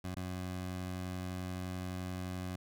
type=tone with dropouts; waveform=20% pulse; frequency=91.6 Hz; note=F#2; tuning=17 cents flat; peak=-33 dBFS; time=0.04-2.56 s; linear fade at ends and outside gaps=5 ms; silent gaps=0.148-0.165 s; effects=none